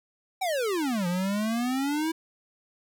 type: exponential two-way sweep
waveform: square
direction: down then up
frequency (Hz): 790 to 172.3 to 329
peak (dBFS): -26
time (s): 0.41-2.12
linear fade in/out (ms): 10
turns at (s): 1.07
effects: none